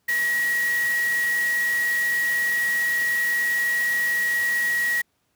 sine tone in noise, 1908 Hz, A#6, 40 cents sharp, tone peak -20 dBFS, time 0.08-5.02 s, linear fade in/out 10 ms, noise white, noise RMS -34 dBFS, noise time 0.08-5.02 s, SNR +11 dB, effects pink hiss -70 dBFS RMS until 5.35 s + high-pass 80 Hz 12 dB/octave

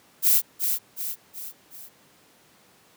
violet noise with echo, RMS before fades -18 dBFS, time 0.22-0.42 s, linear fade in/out 50 ms, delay 370 ms, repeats 4, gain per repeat -6 dB, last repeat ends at 1.9 s, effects pink hiss -57 dBFS RMS until 2.96 s + high-pass 150 Hz 12 dB/octave

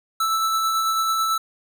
square tone with tremolo, 1318.5 Hz, E6, in tune, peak -19 dBFS, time 0.2-1.38 s, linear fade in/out 5 ms, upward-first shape sine, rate 9.1 Hz, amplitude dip 25%, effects none

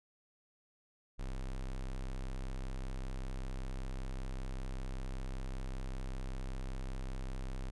square tone, 32.59 Hz, C1, 6 cents flat, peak -38 dBFS, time 1.18-7.71 s, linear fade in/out 20 ms, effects resampled to 24000 Hz

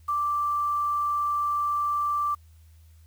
sine tone with quantisation, 1173 Hz, D6, 2 cents flat, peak -23 dBFS, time 0.08-2.35 s, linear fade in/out 10 ms, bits 8, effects added 80 Hz sine -50 dBFS peak until 3.06 s + white hiss -66 dBFS RMS until 3.06 s

